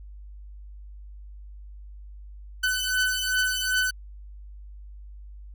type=beating tone pair; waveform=sawtooth; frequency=1505 / 1507.6 Hz; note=F#6 / F#6; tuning=+29 / +32 cents; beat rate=2.6 Hz; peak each=-22 / -23 dBFS; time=2.63-3.91 s; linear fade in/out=10 ms; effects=added 50 Hz sine -40 dBFS peak until 5.54 s